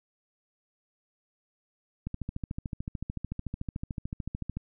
click train, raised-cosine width 5 ms, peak -21 dBFS, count 35, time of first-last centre 2.07-4.57 s, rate 13.6 Hz, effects none

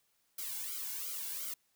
blue noise with flanger, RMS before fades -40 dBFS, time 0.38-1.54 s, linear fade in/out 5 ms, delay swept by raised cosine 1.1 to 1.63 ms, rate 2.8 Hz, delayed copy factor -1, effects white hiss -75 dBFS RMS until 1.75 s

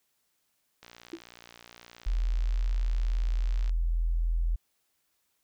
click train, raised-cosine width 0.2 ms, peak -30 dBFS, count 170, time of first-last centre 0.83-3.694 s, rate 59 Hz
sine tone with exponential decay, 332.6 Hz, E4, 16 cents sharp, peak -30 dBFS, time 1.13-1.21 s, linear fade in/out 5 ms, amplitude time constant 17 ms
sine tone, 41.73 Hz, E1, 22 cents sharp, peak -24 dBFS, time 2.06-4.56 s, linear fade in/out 10 ms
effects white hiss -75 dBFS RMS until 5.43 s

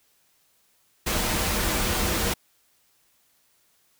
pink noise with comb filter, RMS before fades -25 dBFS, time 1.06-2.34 s, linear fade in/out 10 ms, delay 7.2 ms, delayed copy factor -0.5, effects white hiss -65 dBFS RMS until 3.99 s

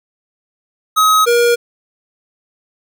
square tone pair in turn, 1270 / 475.7 Hz, D#6 / A#4, +35 / +35 cents, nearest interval octave + perfect fourth, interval 1700 cents, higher first, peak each -9 / -10 dBFS, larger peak first, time 0.96-1.26 / 1.26-1.56 s, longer neither, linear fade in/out 20 ms, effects none

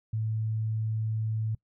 sine tone, 110 Hz, A2, in tune, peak -27 dBFS, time 0.13-1.55 s, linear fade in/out 5 ms, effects noise-tail reverb RT60 0.1 s tail -23 dB re dry

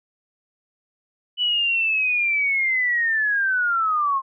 sine linear sweep, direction down, 2981 to 1054 Hz, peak -18 dBFS, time 1.37-4.22 s, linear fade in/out 50 ms, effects none

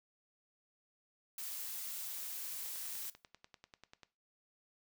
blue noise, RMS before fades -43 dBFS, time 1.38-3.1 s, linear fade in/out 2 ms
click train, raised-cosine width 0.2 ms, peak -36 dBFS, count 15, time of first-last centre 2.66-4.033 s, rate 10.2 Hz
effects noise-tail reverb RT60 0.3 s tail -17 dB re dry

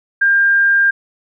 sine tone, 1600 Hz, G6, 35 cents sharp, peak -9 dBFS, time 0.21-0.91 s, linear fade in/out 10 ms, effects none

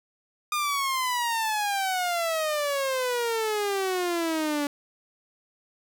sawtooth exponential sweep, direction down, 1223 to 285.4 Hz, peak -21 dBFS, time 0.52-4.67 s, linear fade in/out 2 ms, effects none

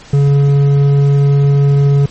sine tone with hard clipping, 141.1 Hz, C#3, 31 cents sharp, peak -8 dBFS, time 0.13-2.06 s, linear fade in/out 5 ms, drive 6 dB, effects pink hiss -37 dBFS RMS until 2.1 s + MP3 32 kbps

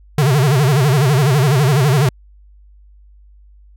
square tone with vibrato, 138.59 Hz, C#3, in tune, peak -11 dBFS, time 0.18-2.09 s, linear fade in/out 2 ms, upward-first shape sine, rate 12 Hz, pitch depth 190 cents each way, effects added 50 Hz sine -42 dBFS peak until 3.76 s

